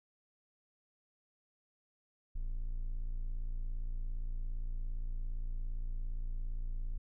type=tone; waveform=triangle; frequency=28.72 Hz; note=A#0; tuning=25 cents flat; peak=-32 dBFS; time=2.35-6.98 s; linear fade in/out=10 ms; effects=none